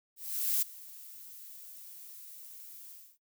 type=noise with ADSR envelope; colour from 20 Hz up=violet; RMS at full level=-28 dBFS; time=0.16-3.18 s; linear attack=460 ms; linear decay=11 ms; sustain=-21 dB; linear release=270 ms; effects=noise-tail reverb RT60 0.1 s tail -17 dB re dry